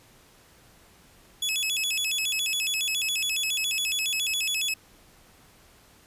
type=tone with vibrato; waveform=sawtooth; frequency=2960 Hz; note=F#7; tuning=in tune; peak=-22 dBFS; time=1.42-4.74 s; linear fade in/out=5 ms; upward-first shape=square; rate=7.2 Hz; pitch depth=240 cents each way; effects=pink hiss -56 dBFS RMS until 6.06 s + resampled to 32000 Hz